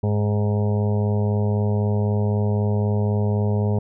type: harmonic tone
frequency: 103.9 Hz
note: G#2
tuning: 1 cent sharp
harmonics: 1 / 2 / 4 / 5 / 6 / 7 / 8 / 9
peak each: -19 / -25 / -28 / -33 / -35 / -39 / -39 / -40 dBFS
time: 0.03-3.79 s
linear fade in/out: 5 ms
effects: none